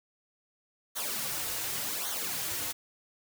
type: noise with flanger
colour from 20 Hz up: white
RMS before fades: -34 dBFS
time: 0.95-2.73 s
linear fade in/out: 20 ms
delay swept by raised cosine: 0.39 to 5.09 ms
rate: 0.88 Hz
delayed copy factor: -0.7
effects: none